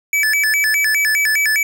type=tone with vibrato; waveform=square; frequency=1998 Hz; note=B6; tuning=20 cents sharp; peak=-14 dBFS; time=0.13-1.63 s; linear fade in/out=2 ms; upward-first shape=square; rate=4.9 Hz; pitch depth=240 cents each way; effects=none